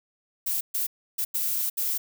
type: noise bursts at uneven times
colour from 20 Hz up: violet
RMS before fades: -27 dBFS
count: 5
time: 0.46-0.61 / 0.74-0.87 / 1.18-1.25 / 1.34-1.7 / 1.77-1.98 s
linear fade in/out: 10 ms
effects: none